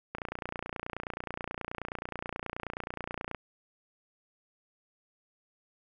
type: click train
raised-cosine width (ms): 0.5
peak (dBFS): -20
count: 95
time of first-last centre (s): 0.15-3.347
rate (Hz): 29.4
effects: none